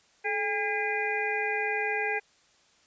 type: harmonic tone with a mistuned harmonic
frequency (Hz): 405.4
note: G#4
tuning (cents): -42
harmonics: 1 / 2 / 4 / 5 / 6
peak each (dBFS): -33 / -33 / -33 / -33 / -33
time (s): 0.24-2.2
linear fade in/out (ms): 20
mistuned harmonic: 1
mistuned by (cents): +100
effects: white hiss -63 dBFS RMS until 2.86 s + resampled to 16000 Hz